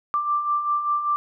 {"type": "beating tone pair", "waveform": "sine", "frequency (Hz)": [1174.7, 1179.8], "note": ["D6", "D6"], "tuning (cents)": [0, 8], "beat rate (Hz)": 5.1, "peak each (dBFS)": [-29, -21], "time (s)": [0.14, 1.16], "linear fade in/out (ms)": 0, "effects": []}